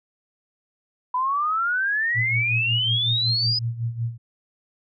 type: exponential sweep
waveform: sine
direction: up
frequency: 987.8 to 5050 Hz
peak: -20 dBFS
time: 1.14-3.59 s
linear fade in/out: 5 ms
type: tone with tremolo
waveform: sine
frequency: 116.54 Hz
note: A#2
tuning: in tune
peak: -21 dBFS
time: 2.14-4.18 s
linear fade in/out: 50 ms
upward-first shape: sine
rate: 5.4 Hz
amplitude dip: 75%
effects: none